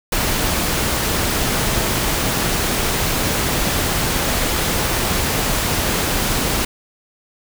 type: noise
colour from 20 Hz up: pink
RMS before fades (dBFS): -19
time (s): 0.12-6.65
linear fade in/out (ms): 5
effects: none